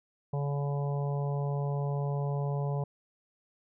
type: harmonic tone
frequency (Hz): 142.1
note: C#3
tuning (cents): +43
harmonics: 1 / 3 / 4 / 5 / 6 / 7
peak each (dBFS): -29 / -39 / -41 / -43 / -45 / -46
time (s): 0.33-2.84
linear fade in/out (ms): 5
effects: none